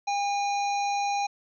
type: harmonic tone with a mistuned harmonic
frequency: 807 Hz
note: G#5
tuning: 50 cents flat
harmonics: 1 / 3 / 5 / 7 / 8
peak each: -25 / -35 / -39 / -42 / -43 dBFS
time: 0.07-1.27 s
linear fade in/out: 10 ms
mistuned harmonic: 3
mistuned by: +19 cents
effects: none